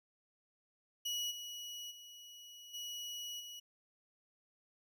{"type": "tone with level steps", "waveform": "30% pulse", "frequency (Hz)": 2920, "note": "F#7", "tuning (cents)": -24, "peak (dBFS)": [-33, -41, -49, -39, -44], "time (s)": [1.05, 3.6], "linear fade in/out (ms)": 10, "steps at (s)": [1.3, 1.9, 2.73, 3.39], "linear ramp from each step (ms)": 20, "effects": []}